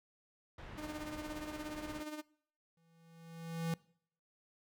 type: low-pass noise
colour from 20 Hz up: pink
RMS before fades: -50 dBFS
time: 0.58-2.03 s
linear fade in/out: 5 ms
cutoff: 2400 Hz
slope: 12 dB/octave
type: tone with tremolo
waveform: sawtooth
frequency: 303.6 Hz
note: D#4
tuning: 42 cents flat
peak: -36 dBFS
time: 0.77-2.22 s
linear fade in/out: 20 ms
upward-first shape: sine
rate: 17 Hz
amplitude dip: 60%
type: tone with exponential growth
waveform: square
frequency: 165.4 Hz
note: E3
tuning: 6 cents sharp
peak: -33 dBFS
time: 2.77-3.74 s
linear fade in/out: 2 ms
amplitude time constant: 210 ms
effects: noise-tail reverb RT60 0.6 s tail -23 dB re dry